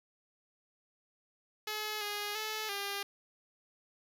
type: tone with pitch steps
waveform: 5% pulse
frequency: 426.8 / 413.3 / 432.8 / 400.7 Hz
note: G#4 / G#4 / A4 / G4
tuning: +47 / -8 / -29 / +38 cents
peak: -24 dBFS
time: 1.67-3.03 s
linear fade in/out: 5 ms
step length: 340 ms
effects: none